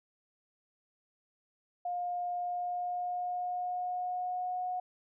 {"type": "tone with pitch glide", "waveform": "sine", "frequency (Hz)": [710, 728.7], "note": ["F5", "F#5"], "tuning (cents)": [28, -27], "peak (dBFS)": -32, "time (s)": [1.85, 4.8], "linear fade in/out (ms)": 5, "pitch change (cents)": 45, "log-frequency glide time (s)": [2.36, 4.6], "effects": []}